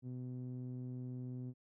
sawtooth tone with low-pass filter, 125.9 Hz, B2, 34 cents sharp, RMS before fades -44 dBFS, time 0.02-1.54 s, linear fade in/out 50 ms, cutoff 260 Hz, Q 1.5, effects none

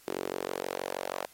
sawtooth tone with high-pass filter sweep, 46.25 Hz, F#1, in tune, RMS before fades -36 dBFS, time 0.07-1.26 s, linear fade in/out 10 ms, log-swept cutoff 380 to 600 Hz, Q 2.7, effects white hiss -58 dBFS RMS until 1.33 s + AAC 48 kbps

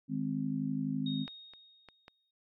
harmonic tone, 51.91 Hz, G#1, in tune, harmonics 3 / 4 / 5, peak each -37 / -37 / -34 dBFS, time 0.08-1.27 s, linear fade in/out 50 ms
sine tone with exponential decay, 3729 Hz, A#7, in tune, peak -38 dBFS, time 1.06-2.31 s, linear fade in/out 5 ms, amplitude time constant 270 ms
clicks, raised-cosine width 0.3 ms, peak -28 / -38 / -34 / -33 dBFS, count 4, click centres 1.279 / 1.536 / 1.887 / 2.081 s
effects none

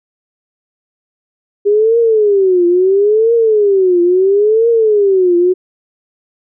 sine tone with vibrato, 402.6 Hz, G4, 46 cents sharp, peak -7 dBFS, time 1.65-5.54 s, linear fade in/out 20 ms, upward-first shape triangle, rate 0.74 Hz, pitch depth 270 cents each way, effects none

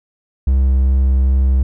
triangle tone with vibrato, 65.9 Hz, C2, 13 cents sharp, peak -8 dBFS, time 0.47-1.63 s, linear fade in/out 5 ms, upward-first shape triangle, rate 2.5 Hz, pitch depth 10 cents each way, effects none

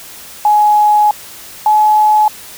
sine tone pair in turn, 840 / 851.7 Hz, G#5 / G#5, +19 / +43 cents, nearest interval unison, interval 24 cents, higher second, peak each -6 dBFS, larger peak neither, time 0.45-1.11 / 1.66-2.28 s, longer first, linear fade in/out 2 ms, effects white hiss -33 dBFS RMS until 2.57 s

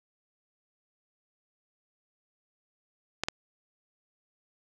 clicks, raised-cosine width 0.2 ms, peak -11 dBFS, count 2, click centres 3.236 / 3.285 s, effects none

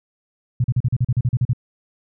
sine tone bursts, 123 Hz, B2, 7 cents flat, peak -14 dBFS, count 12, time 0.6-1.533 s, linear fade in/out 5 ms, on 42 ms, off 39 ms, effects none

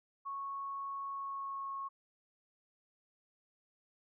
sine tone with pitch glide, 1104 to 1095.1 Hz, C#6 to C#6, -7 to -21 cents, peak -38 dBFS, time 0.25-1.89 s, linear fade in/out 20 ms, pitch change -14 cents, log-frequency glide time 1.09-1.71 s, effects none

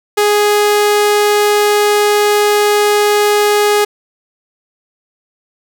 sawtooth tone, 415.3 Hz, G#4, in tune, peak -5 dBFS, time 0.17-3.85 s, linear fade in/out 10 ms, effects none

